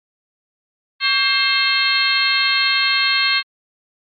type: harmonic tone with a mistuned harmonic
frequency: 530 Hz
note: C5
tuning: 22 cents sharp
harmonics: 2 / 3 / 4 / 5 / 6 / 7 / 8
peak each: -25 / -22 / -20 / -22 / -23 / -25 / -19 dBFS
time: 1-3.43 s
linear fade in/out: 50 ms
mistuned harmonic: 2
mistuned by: +110 cents
effects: MP3 32 kbps